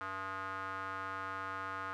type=tone with band-pass filter; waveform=square; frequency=95.9 Hz; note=G2; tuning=37 cents flat; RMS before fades=-41 dBFS; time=0.01-1.93 s; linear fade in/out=0 ms; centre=1300 Hz; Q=4.5; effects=none